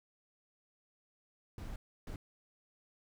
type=noise bursts at uneven times; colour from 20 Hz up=brown; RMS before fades=-43 dBFS; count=2; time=1.58-1.76 / 2.07-2.16 s; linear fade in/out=2 ms; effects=none